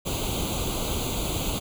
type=noise with comb filter; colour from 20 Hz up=pink; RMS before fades=-28 dBFS; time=0.05-1.6 s; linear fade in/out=20 ms; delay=0.28 ms; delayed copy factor=+0.9; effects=none